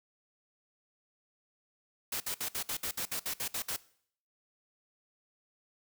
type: noise bursts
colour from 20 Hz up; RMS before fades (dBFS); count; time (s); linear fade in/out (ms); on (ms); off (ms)
white; -35; 12; 2.12-3.764; 5; 82; 60
effects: noise-tail reverb RT60 0.6 s tail -20 dB re dry